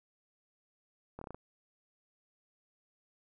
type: slowing click train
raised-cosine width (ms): 1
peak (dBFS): -30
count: 6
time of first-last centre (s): 1.19-1.346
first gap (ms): 24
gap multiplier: 1.13
effects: none